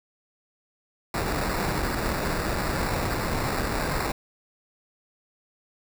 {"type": "noise with sample-and-hold", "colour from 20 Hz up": "pink", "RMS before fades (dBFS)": -27, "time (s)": [1.14, 4.12], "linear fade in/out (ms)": 2, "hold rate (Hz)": 3150, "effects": []}